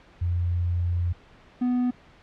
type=tone pair in turn; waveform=sine / triangle; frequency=87.31 / 247.7 Hz; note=F2 / B3; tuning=0 / +5 cents; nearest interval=octave + tritone; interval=1805 cents; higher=second; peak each=-22 / -19 dBFS; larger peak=second; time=0.21-1.13 / 1.61-1.91 s; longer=first; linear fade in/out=10 ms; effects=pink hiss -53 dBFS RMS until 2.22 s + low-pass 3000 Hz 12 dB/octave